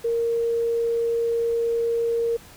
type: tone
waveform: sine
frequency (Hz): 464.6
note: A#4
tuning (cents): -6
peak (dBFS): -20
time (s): 0.04-2.37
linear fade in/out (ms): 10
effects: pink hiss -47 dBFS RMS until 2.56 s